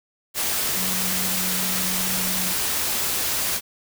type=tone in noise; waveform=sine; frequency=185 Hz; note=F#3; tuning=in tune; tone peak=-31 dBFS; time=0.74-2.55 s; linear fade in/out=50 ms; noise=white; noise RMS=-24 dBFS; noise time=0.34-3.61 s; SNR=-10 dB; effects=none